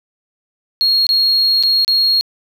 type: tone with dropouts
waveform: triangle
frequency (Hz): 4283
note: C8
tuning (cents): +40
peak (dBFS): -8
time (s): 0.81-2.21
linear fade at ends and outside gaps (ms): 0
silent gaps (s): 1.067-1.091 / 1.627-1.635 / 1.847-1.879
effects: tanh soft clip ceiling -7 dBFS + 8-bit